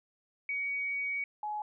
sine tone pair in turn, 2252 / 843.5 Hz, C#7 / G#5, +27 / +27 cents, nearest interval octave + perfect fourth, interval 1700 cents, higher first, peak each -31 / -33 dBFS, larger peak first, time 0.49-1.24 / 1.43-1.62 s, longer first, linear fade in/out 2 ms, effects none

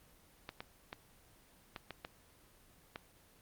clicks, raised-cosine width 0.3 ms, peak -26 dBFS, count 7, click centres 0.491 / 0.605 / 0.929 / 1.762 / 1.907 / 2.049 / 2.959 s, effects pink hiss -64 dBFS RMS until 3.41 s + Opus 24 kbps

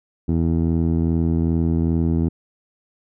15% pulse tone with low-pass filter, 82.5 Hz, E2, 2 cents sharp, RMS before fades -19 dBFS, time 0.28-2.29 s, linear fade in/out 10 ms, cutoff 330 Hz, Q 1, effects none

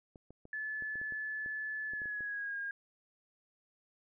clicks, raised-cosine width 2 ms, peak -39 dBFS, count 12, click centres 0.158 / 0.306 / 0.454 / 0.823 / 0.956 / 1.015 / 1.123 / 1.461 / 1.935 / 2.018 / 2.057 / 2.207 s
sine tone with pitch glide, 1729 to 1622.6 Hz, A6 to G#6, -31 to -41 cents, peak -36 dBFS, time 0.53-2.71 s, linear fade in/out 2 ms, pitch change -110 cents, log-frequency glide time 1.87-2.58 s
effects none

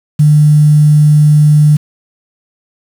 sine tone with quantisation, 150 Hz, D3, 37 cents sharp, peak -3 dBFS, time 0.19-1.77 s, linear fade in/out 10 ms, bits 5, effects none

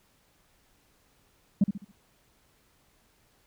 sine tone with echo, 199.8 Hz, G3, 33 cents sharp, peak -15 dBFS, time 1.61-1.64 s, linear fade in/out 5 ms, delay 69 ms, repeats 4, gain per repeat -9 dB, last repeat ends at 1.916 s, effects tanh soft clip ceiling -15 dBFS + pink hiss -66 dBFS RMS until 3.46 s

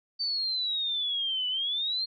sine exponential two-way sweep, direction down then up, 4603 to 2960 to 4257 Hz, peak -27 dBFS, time 0.19-2.06 s, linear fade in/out 20 ms, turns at 1.48 s, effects none

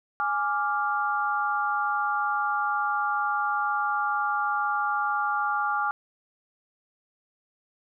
sine chord, D diminished, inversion second, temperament equal, 830.6 / 1174.7 / 1396.9 Hz, Ab5 / D6 / F6, 0 / 0 / 0 cents, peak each -28 dBFS, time 0.2-5.91 s, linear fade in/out 0 ms, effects none

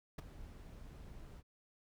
brown noise with ADSR envelope, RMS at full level -35 dBFS, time 0.18-1.43 s, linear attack 8 ms, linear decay 12 ms, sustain -17 dB, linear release 47 ms, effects none

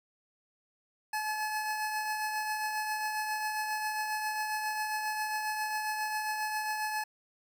25% pulse tone with tremolo, 857 Hz, A5, 46 cents flat, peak -26 dBFS, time 1.13-7.04 s, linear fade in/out 5 ms, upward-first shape triangle, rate 7.4 Hz, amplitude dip 40%, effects none

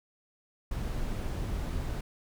brown noise, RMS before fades -33 dBFS, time 0.71-2.01 s, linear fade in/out 5 ms, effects none

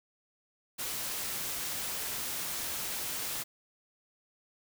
white noise, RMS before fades -36 dBFS, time 0.78-3.44 s, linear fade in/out 20 ms, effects none

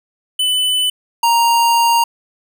square tone pair in turn, 3002 / 933.4 Hz, F#7 / A#5, +24 / +2 cents, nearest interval octave + minor sixth, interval 2022 cents, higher first, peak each -14 / -11 dBFS, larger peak second, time 0.39-0.9 / 1.23-2.04 s, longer second, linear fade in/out 5 ms, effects none

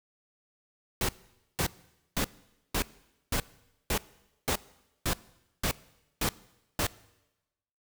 pink noise bursts, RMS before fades -28 dBFS, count 11, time 1.01-6.868 s, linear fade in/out 2 ms, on 78 ms, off 500 ms, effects noise-tail reverb RT60 1.0 s tail -21 dB re dry

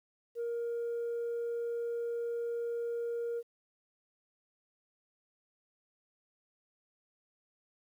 sine tone, 469.5 Hz, A#4, 12 cents sharp, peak -31 dBFS, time 0.35-3.43 s, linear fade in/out 50 ms, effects tanh soft clip ceiling -31 dBFS + 11-bit

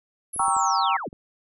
sine linear sweep, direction down, 11260 to 72.9 Hz, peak -29 dBFS, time 0.33-1.09 s, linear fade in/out 10 ms
clicks, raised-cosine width 2 ms, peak -29 dBFS, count 5, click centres 0.362 / 0.399 / 0.482 / 0.566 / 1.129 s
sine chord, G diminished seventh, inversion none, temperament equal, 784 / 932.3 / 1108.7 / 1318.5 Hz, G5 / Bb5 / Db6 / Fb6, 0 / 0 / 0 / 0 cents, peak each -25 dBFS, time 0.39-0.97 s, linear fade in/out 5 ms
effects none

